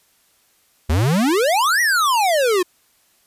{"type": "exponential two-way sweep", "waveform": "square", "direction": "up then down", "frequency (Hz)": [71.2, 1975.5, 345.6], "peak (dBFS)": -15, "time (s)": [0.89, 2.63], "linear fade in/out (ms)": 10, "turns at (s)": 1.81, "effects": ["white hiss -59 dBFS RMS until 3.26 s", "resampled to 32000 Hz"]}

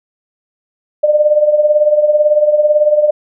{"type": "tone with tremolo", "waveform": "sine", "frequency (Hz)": 600, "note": "D5", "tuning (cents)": 37, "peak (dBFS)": -4, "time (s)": [1.03, 3.11], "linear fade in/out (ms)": 10, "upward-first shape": "triangle", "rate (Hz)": 18, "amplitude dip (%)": 75, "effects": []}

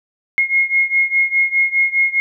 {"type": "beating tone pair", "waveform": "sine", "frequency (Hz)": [2152, 2156.9], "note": ["C7", "C#7"], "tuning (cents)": [48, -48], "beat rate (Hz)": 4.9, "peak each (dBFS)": [-15, -17], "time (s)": [0.38, 2.2], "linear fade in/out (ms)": 0, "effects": []}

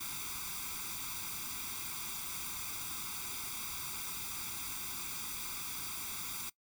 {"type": "noise with comb filter", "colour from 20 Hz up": "white", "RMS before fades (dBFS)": -41, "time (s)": [0, 6.5], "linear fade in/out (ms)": 10, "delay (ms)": 0.84, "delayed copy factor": 0.95, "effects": ["noise-tail reverb RT60 0.1 s tail -21 dB re dry"]}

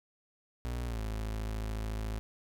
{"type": "tone with pitch glide", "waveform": "35% pulse", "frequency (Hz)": [60.2, 53.94], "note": ["B1", "A1"], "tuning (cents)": [-44, -34], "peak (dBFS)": -32, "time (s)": [0.65, 2.19], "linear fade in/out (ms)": 0, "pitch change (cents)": -190, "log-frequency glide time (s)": [0.86, 1], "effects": []}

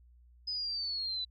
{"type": "linear sweep", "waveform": "sine", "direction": "down", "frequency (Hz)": [5050, 3951], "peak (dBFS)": -33, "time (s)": [0.47, 1.25], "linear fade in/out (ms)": 10, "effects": ["added 60 Hz sine -57 dBFS peak until 1.3 s"]}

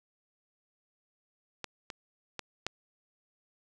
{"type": "clicks", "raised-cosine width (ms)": 0.2, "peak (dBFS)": [-19, -22, -19, -14], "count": 4, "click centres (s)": [1.643, 1.902, 2.393, 2.666], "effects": []}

